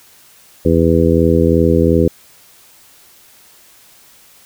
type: harmonic tone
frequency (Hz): 82.8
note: E2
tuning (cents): +8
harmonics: 1 / 2 / 3 / 4 / 5 / 6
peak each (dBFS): -16 / -16 / -16 / -16 / -16 / -16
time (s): 0.65-2.08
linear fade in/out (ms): 5
effects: white hiss -46 dBFS RMS until 4.45 s